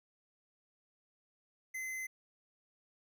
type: tone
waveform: square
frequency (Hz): 2051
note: C7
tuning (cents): -35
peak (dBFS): -39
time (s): 1.74-2.07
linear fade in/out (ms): 10
effects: none